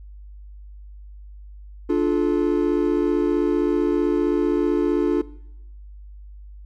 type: chord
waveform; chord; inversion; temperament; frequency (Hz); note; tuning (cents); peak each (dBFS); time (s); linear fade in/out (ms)
triangle; D minor; none; equal with one note detuned; 293.7 / 349.2 / 432.4; D4 / F4 / A4; 0 / 0 / -30; -19 / -19 / -23; 1.89-5.22; 10
effects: noise-tail reverb RT60 0.8 s tail -19 dB re dry + added 50 Hz sine -38 dBFS peak until 6.65 s